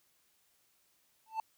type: tone with exponential growth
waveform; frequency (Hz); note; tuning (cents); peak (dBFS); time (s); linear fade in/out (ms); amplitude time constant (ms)
triangle; 885; A5; +10; -27; 1.26-1.4; 2; 30
effects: white hiss -72 dBFS RMS until 1.57 s